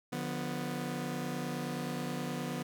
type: chord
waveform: sawtooth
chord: B diminished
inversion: first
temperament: just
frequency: 148.16 / 177.8 / 246.9 Hz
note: D3 / F3 / B3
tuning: +16 / +31 / 0 cents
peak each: -36 / -36 / -34 dBFS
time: 0.12-2.63 s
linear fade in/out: 10 ms
effects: none